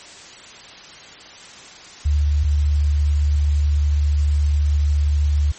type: tone pair in turn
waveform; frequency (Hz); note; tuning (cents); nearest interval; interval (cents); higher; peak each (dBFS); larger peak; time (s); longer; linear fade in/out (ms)
sine; 73.42 / 73.42; D2 / D2; 0 / 0; unison; 0; neither; -14; neither; 2.05-2.44 / 2.44-5.52; second; 10
effects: white hiss -40 dBFS RMS until 5.58 s + MP3 32 kbps